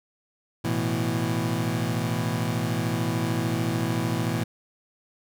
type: chord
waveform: 25% pulse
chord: A suspended second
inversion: none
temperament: equal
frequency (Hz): 110 / 123.47 / 164.81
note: A2 / B2 / E3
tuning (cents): 0 / 0 / 0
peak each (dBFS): -25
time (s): 0.64-4.44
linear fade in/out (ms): 10
effects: none